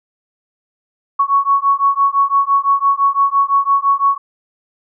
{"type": "beating tone pair", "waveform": "sine", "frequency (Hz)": [1109, 1114.9], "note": ["C#6", "C#6"], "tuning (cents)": [0, 10], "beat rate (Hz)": 5.9, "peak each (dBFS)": -14, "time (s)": [1.19, 4.18], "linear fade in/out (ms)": 10, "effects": []}